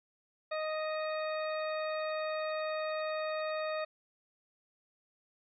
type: harmonic tone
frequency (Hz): 622.3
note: D#5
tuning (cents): 0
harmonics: 1 / 2 / 3 / 4 / 6 / 7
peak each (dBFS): -34 / -40 / -44 / -46 / -50 / -51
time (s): 0.51-3.85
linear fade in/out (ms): 10
effects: none